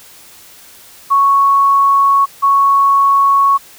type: tone pair in turn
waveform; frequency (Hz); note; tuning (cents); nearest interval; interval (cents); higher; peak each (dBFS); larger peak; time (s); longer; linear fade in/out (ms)
sine; 1108.7 / 1108.7; C#6 / C#6; 0 / 0; unison; 0; neither; -7; neither; 1.1-2.26 / 2.42-3.58; neither; 20
effects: white hiss -40 dBFS RMS until 3.78 s